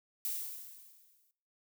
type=noise with exponential decay; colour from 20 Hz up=violet; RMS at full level=-34 dBFS; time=0.25-1.31 s; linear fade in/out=0 ms; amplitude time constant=230 ms; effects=noise-tail reverb RT60 0.6 s tail -19 dB re dry